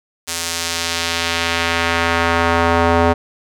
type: tone with band-pass filter sweep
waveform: square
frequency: 84.2 Hz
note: E2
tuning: 37 cents sharp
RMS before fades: -17 dBFS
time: 0.27-3.14 s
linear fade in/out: 20 ms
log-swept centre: 7800 to 730 Hz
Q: 0.87
effects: none